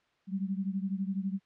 sine beating tone pair, 190 / 202 Hz, F#3 / G#3, +46 / -48 cents, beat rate 12 Hz, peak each -32 / -35 dBFS, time 0.27-1.4 s, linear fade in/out 50 ms, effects white hiss -71 dBFS RMS until 1.45 s + low-pass 3000 Hz 12 dB/octave

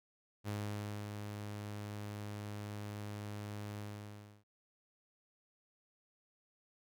sawtooth tone with ADSR envelope, 103.8 Hz, G#2, in tune, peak -33 dBFS, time 0.44-4.44 s, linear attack 44 ms, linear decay 580 ms, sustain -5 dB, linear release 660 ms, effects none

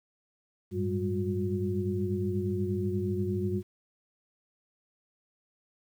sine tone cluster, 97.7 / 109.7 / 194.3 / 202.7 / 360.9 Hz, G2 / A2 / G3 / G#3 / F#4, -5 / -5 / -15 / -42 / -43 cents, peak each -32 / -39 / -33 / -39 / -32 dBFS, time 0.71-3.63 s, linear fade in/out 50 ms, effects 10-bit

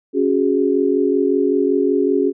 sine chord, C# suspended fourth, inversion none, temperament equal, 277.2 / 370 / 415.3 Hz, C#4 / F#4 / G#4, 0 / 0 / 0 cents, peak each -18 dBFS, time 0.13-2.33 s, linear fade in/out 50 ms, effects none

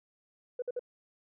sine tone bursts, 492.9 Hz, B4, 3 cents flat, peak -30 dBFS, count 3, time 0.59-0.794 s, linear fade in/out 5 ms, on 32 ms, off 54 ms, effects tanh soft clip ceiling -27 dBFS

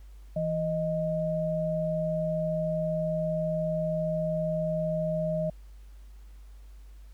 sine tone pair together, 164.83 / 622.3 Hz, E3 / D#5, 0 / 0 cents, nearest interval octave + major seventh, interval 2300 cents, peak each -30 / -28 dBFS, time 0.36-5.5 s, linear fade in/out 5 ms, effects added 50 Hz sine -45 dBFS peak until 7.13 s + pink hiss -65 dBFS RMS until 7.13 s

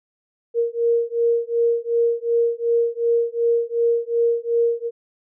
sine beating tone pair, 466.2 / 468.9 Hz, A#4 / A#4, 0 / +10 cents, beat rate 2.7 Hz, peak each -20 dBFS, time 0.54-4.91 s, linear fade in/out 50 ms, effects none

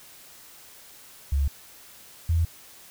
sine tone pair in turn, 69.8 / 83.01 Hz, C#2 / E2, +13 / +13 cents, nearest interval minor third, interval 300 cents, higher second, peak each -20 / -19 dBFS, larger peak second, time 1.32-1.48 / 2.29-2.45 s, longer neither, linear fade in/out 5 ms, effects white hiss -49 dBFS RMS until 2.9 s

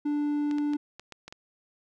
triangle tone, 293.7 Hz, D4, in tune, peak -23 dBFS, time 0.05-0.77 s, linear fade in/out 10 ms
clicks, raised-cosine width 0.2 ms, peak -25 dBFS, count 7, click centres 0.512 / 0.584 / 0.735 / 0.996 / 1.123 / 1.28 / 1.325 s
effects none

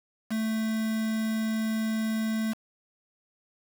triangle tone with quantisation, 220.6 Hz, A3, 5 cents sharp, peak -24 dBFS, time 0.3-2.54 s, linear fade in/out 20 ms, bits 6, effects none

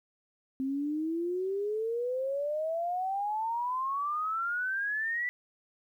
sine exponential sweep, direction up, 261.7 to 1983 Hz, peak -29 dBFS, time 0.6-5.29 s, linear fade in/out 0 ms, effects 11-bit

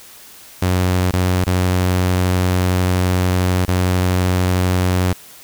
sawtooth tone with dropouts, 91.3 Hz, F#2, 23 cents flat, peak -10 dBFS, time 0.62-5.13 s, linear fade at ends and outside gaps 5 ms, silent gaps 1.111-1.134 / 1.444-1.467 / 3.652-3.68 s, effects white hiss -41 dBFS RMS until 5.43 s

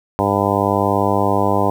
harmonic tone, 100.3 Hz, G2, 40 cents sharp, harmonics 1 / 2 / 3 / 4 / 5 / 6 / 7 / 8 / 9 / 10, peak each -23 / -23 / -23 / -23 / -23 / -23 / -23 / -23 / -23 / -23 dBFS, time 0.19-1.7 s, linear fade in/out 0 ms, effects 7-bit

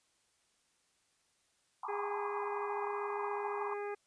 pink band-pass noise, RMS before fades -41 dBFS, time 1.83-3.74 s, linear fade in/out 5 ms, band 800 to 1200 Hz, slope 96 dB/octave
harmonic tone, 409.8 Hz, G#4, 23 cents flat, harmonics 1 / 2 / 3 / 4 / 5 / 6, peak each -38 / -44 / -48 / -50 / -52 / -54 dBFS, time 1.88-3.95 s, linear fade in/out 10 ms
effects white hiss -74 dBFS RMS until 4.06 s + resampled to 22050 Hz

